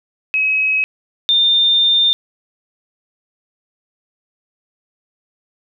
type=tone pair in turn; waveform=sine; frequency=2553 / 3610 Hz; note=D#7 / A7; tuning=+44 / +44 cents; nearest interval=tritone; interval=600 cents; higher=second; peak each=-13 / -10 dBFS; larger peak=second; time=0.34-0.84 / 1.29-2.13 s; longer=second; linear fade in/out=0 ms; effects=none